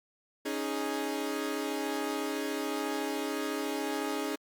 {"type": "chord", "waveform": "sawtooth", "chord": "C# suspended second", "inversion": "none", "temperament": "equal", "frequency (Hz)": [277.2, 311.1, 415.3], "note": ["C#4", "D#4", "G#4"], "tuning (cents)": [0, 0, 0], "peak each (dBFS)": -32, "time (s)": [0.45, 4.36], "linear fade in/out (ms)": 10, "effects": ["Opus 48 kbps"]}